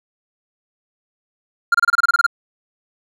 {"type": "tone bursts", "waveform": "triangle", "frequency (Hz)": 1396.9, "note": "F6", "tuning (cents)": 0, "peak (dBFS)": -8, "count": 11, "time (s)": [1.72, 2.265], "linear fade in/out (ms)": 5, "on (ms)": 25, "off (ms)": 27, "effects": []}